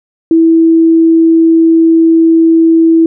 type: tone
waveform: sine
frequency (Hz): 327.5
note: E4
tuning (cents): -11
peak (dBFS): -3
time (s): 0.31-3.06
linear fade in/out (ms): 2
effects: none